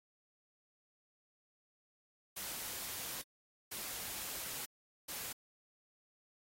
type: noise bursts at uneven times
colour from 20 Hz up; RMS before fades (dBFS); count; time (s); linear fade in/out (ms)
white; -43; 3; 2.36-3.22 / 3.71-4.66 / 5.08-5.33; 10
effects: AAC 48 kbps